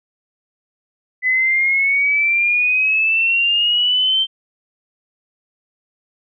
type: exponential sweep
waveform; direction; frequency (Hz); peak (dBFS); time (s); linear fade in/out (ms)
sine; up; 2005 to 3136; -13; 1.22-4.27; 50
effects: none